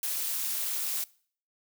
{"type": "noise with amplitude modulation", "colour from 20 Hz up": "blue", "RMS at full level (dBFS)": -28, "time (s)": [0.03, 1.04], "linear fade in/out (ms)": 2, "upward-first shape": "sine", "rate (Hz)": 237, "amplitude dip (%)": 80, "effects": ["noise-tail reverb RT60 0.5 s tail -22 dB re dry"]}